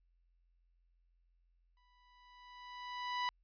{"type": "tone with exponential growth", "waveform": "sawtooth", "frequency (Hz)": 987.8, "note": "B5", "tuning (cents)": 0, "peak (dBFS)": -29, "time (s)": [1.77, 3.29], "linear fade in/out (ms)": 1, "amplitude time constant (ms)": 330, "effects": ["added 43 Hz sine -70 dBFS peak until 3.43 s", "resampled to 11025 Hz"]}